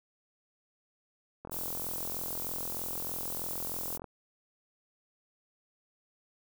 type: click train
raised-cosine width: 1 ms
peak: -28 dBFS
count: 113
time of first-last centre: 1.45-4.043 s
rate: 43.2 Hz
type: noise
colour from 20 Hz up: violet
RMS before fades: -37 dBFS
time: 1.51-3.98 s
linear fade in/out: 20 ms
effects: none